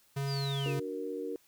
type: tone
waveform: square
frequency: 138.59 Hz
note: C#3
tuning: in tune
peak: -32 dBFS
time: 0.16-0.8 s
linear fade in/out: 10 ms
type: linear sweep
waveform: sine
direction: down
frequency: 5080 to 2349 Hz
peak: -38 dBFS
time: 0.26-0.75 s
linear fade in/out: 50 ms
type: chord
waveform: sine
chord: D augmented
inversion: none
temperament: equal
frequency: 293.7 / 370 / 466.2 Hz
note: D4 / F#4 / A#4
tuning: 0 / 0 / 0 cents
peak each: -40 / -40 / -37 dBFS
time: 0.66-1.36 s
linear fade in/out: 0 ms
effects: white hiss -66 dBFS RMS until 1.47 s